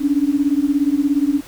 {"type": "beating tone pair", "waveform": "sine", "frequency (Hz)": [277.2, 294.2], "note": ["C#4", "D4"], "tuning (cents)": [0, 3], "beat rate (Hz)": 17, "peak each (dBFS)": -17, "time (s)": [0, 1.41], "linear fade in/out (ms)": 20, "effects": ["pink hiss -41 dBFS RMS until 1.47 s"]}